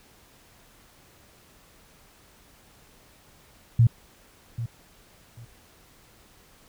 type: tone with echo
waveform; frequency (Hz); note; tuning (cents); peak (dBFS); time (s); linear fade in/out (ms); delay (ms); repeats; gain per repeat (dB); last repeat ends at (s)
sine; 116.54; A#2; 0; -13; 3.79-3.87; 5; 790; 2; -14; 5.45
effects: pink hiss -56 dBFS RMS until 6.68 s